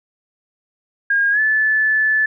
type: tone with pitch glide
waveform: sine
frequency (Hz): 1623 to 1739.5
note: G#6 to A6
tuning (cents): -40 to -20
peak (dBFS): -13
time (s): 1.1-2.26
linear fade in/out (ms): 5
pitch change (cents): +120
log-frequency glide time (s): 1.31-1.4
effects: none